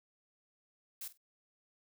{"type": "noise with echo", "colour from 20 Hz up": "blue", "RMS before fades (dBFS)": -43, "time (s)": [1.01, 1.08], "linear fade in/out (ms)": 5, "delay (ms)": 48, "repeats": 2, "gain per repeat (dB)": -15, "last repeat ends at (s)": 1.176, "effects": []}